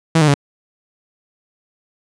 sawtooth tone with pitch steps, 162.8 / 151.9 / 141.73 Hz, E3 / D#3 / C#3, -21 / -41 / +39 cents, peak -6 dBFS, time 0.15-0.342 s, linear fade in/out 5 ms, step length 64 ms, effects resampled to 22050 Hz

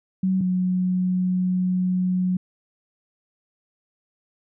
sine tone pair in turn, 188 / 183.07 Hz, F#3 / F#3, +28 / -18 cents, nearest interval unison, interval 46 cents, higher first, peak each -18 / -19 dBFS, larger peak first, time 0.23-0.41 / 0.41-2.37 s, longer second, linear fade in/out 5 ms, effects none

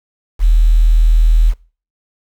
sine tone with quantisation, 40.08 Hz, E1, 48 cents flat, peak -6 dBFS, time 0.39-1.54 s, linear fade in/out 50 ms, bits 6, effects noise-tail reverb RT60 0.4 s tail -23 dB re dry

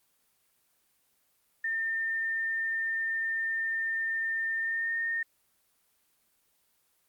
sine tone with pitch glide, 1807 to 1831.2 Hz, A6 to A#6, +46 to -31 cents, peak -28 dBFS, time 1.64-5.23 s, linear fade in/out 5 ms, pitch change +23 cents, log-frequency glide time 4.58-4.93 s, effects white hiss -71 dBFS RMS until 7.08 s + Opus 24 kbps

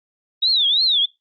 sine tone with vibrato, 3729 Hz, A#7, in tune, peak -14 dBFS, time 0.42-1.06 s, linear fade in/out 10 ms, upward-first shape triangle, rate 3 Hz, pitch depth 260 cents each way, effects noise-tail reverb RT60 0.2 s tail -22 dB re dry + Opus 48 kbps

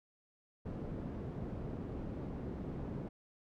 white low-pass noise, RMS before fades -42 dBFS, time 0.65-3.09 s, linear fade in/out 10 ms, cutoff 280 Hz, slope 12 dB/octave, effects none

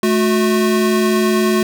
square tone pair together, 216.4 / 363.9 Hz, A3 / F#4, -29 / -29 cents, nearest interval major sixth, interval 900 cents, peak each -16 dBFS, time 0.03-1.63 s, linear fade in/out 2 ms, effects none

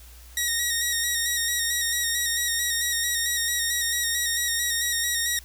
10% pulse tone with vibrato, 1882 Hz, A#6, 16 cents sharp, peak -14 dBFS, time 0.37-5.39 s, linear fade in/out 2 ms, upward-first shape square, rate 4.5 Hz, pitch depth 29 cents each way, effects added 60 Hz sine -45 dBFS peak until 5.44 s + white hiss -51 dBFS RMS until 5.44 s

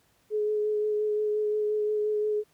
sine tone with vibrato, 423.3 Hz, G#4, 33 cents sharp, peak -24 dBFS, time 0.3-2.44 s, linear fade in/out 50 ms, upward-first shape sine, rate 5.7 Hz, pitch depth 15 cents each way, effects pink hiss -66 dBFS RMS until 2.53 s + high-pass 60 Hz 12 dB/octave

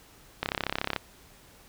click train, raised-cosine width 0.3 ms, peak -11 dBFS, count 19, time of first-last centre 0.43-0.963 s, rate 33.8 Hz, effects pink hiss -55 dBFS RMS until 1.68 s

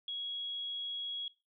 sine tone, 3322 Hz, G#7, in tune, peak -36 dBFS, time 0.08-1.28 s, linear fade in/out 2 ms, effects noise-tail reverb RT60 0.3 s tail -20 dB re dry

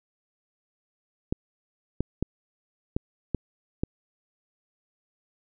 clicks, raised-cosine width 3 ms, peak -12 dBFS, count 6, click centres 1.325 / 2.006 / 2.226 / 2.965 / 3.347 / 3.835 s, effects none

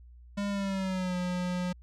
square tone with pitch glide, 201.9 to 179.87 Hz, G#3 to F#3, -49 to -49 cents, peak -30 dBFS, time 0.37-1.73 s, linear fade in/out 10 ms, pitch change -200 cents, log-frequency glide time 0.49-1.16 s, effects added 60 Hz sine -49 dBFS peak until 1.82 s + low-pass 7000 Hz 12 dB/octave

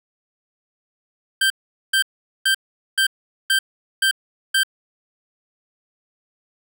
25% pulse tone bursts, 1568 Hz, G6, in tune, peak -11 dBFS, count 7, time 1.41-4.634 s, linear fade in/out 5 ms, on 92 ms, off 430 ms, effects none

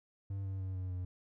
triangle tone with pitch steps, 98 / 96.15 / 94.33 / 92.55 / 90.81 Hz, G2 / G2 / F#2 / F#2 / F#2, 0 / -33 / +34 / +1 / -32 cents, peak -34 dBFS, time 0.3-1.05 s, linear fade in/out 5 ms, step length 150 ms, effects none

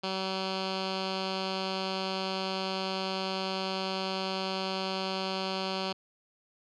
10% pulse tone with low-pass filter, 190 Hz, F#3, 46 cents sharp, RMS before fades -33 dBFS, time 0.03-5.93 s, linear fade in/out 10 ms, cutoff 4100 Hz, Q 5.1, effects none

